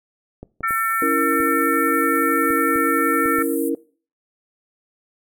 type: clicks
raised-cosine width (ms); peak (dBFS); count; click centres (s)
2; -21; 8; 0.43 / 0.607 / 0.708 / 1.403 / 2.505 / 2.759 / 3.258 / 3.386
type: harmonic tone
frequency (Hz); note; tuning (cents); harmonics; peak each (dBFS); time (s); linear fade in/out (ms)
448.8; A4; +34; 3 / 4 / 5; -20 / -25 / -29; 0.63-3.43; 10
type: band-pass noise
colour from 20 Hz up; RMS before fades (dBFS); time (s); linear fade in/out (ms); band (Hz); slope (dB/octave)
white; -34; 0.67-3.7; 20; 9000 to 15000; 48
type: chord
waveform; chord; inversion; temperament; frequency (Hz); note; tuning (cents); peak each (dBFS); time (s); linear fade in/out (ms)
sine; A# diminished; first; equal with one note detuned; 278.8 / 329.6 / 466.2; C#4 / E4 / A#4; +10 / 0 / 0; -23; 1.02-3.75; 2
effects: noise-tail reverb RT60 0.4 s tail -20 dB re dry